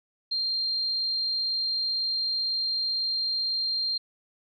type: tone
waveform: sine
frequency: 4186 Hz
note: C8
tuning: in tune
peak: -25 dBFS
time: 0.31-3.98 s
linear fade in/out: 10 ms
effects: none